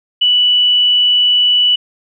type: tone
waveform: sine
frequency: 2960 Hz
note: F#7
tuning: in tune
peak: -8 dBFS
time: 0.21-1.76 s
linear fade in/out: 10 ms
effects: none